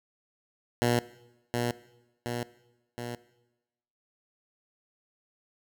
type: tone with echo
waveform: 10% pulse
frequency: 120 Hz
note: B2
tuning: 49 cents flat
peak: -15 dBFS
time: 0.82-0.99 s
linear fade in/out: 0 ms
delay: 720 ms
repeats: 3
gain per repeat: -4 dB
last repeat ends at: 3.15 s
effects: noise-tail reverb RT60 1.0 s tail -19 dB re dry